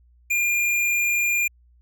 square tone, 2406 Hz, D7, 41 cents sharp, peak -20 dBFS, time 0.3-1.48 s, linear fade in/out 10 ms, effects added 60 Hz sine -53 dBFS peak until 1.81 s

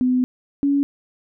sine tone pair in turn, 252.6 / 281.8 Hz, B3 / C#4, +39 / +29 cents, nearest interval major second, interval 190 cents, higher second, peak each -15 dBFS, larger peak neither, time 0.01-0.24 / 0.63-0.83 s, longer first, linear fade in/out 0 ms, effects none

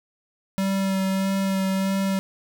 square tone with vibrato, 192.8 Hz, G3, 28 cents flat, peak -22 dBFS, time 0.58-2.19 s, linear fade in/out 0 ms, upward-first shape sine, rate 1.6 Hz, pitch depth 15 cents each way, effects 8-bit

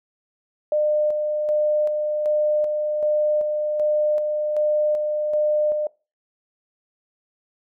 sine tone with tremolo, 603 Hz, D5, 46 cents sharp, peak -17 dBFS, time 0.72-5.87 s, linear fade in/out 2 ms, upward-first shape square, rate 1.3 Hz, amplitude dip 35%, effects noise-tail reverb RT60 0.3 s tail -22 dB re dry

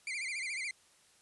40% pulse tone with vibrato, 2217 Hz, C#7, in tune, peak -35 dBFS, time 0.07-0.71 s, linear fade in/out 2 ms, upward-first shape sine, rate 14 Hz, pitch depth 150 cents each way, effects white hiss -65 dBFS RMS until 1.21 s + resampled to 24000 Hz

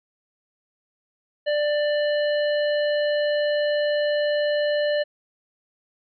harmonic tone, 591 Hz, D5, 11 cents sharp, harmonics 1 / 3 / 5 / 7, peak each -20 / -30 / -34 / -37 dBFS, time 1.46-5.04 s, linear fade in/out 20 ms, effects none

